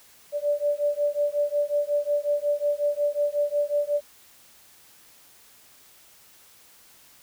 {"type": "beating tone pair", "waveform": "sine", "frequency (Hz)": [581, 586.5], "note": ["D5", "D5"], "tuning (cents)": [-19, -2], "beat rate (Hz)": 5.5, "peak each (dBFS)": -25, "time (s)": [0.32, 4.01], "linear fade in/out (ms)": 50, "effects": ["white hiss -54 dBFS RMS until 7.22 s"]}